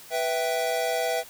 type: chord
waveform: square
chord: E minor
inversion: second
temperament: equal with one note detuned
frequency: 493.9 / 659.3 / 778.1 Hz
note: B4 / E5 / G5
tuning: 0 / 0 / -13 cents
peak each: -30 / -28 / -31 dBFS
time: 0.1-1.24 s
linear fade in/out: 50 ms
effects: white hiss -47 dBFS RMS until 1.29 s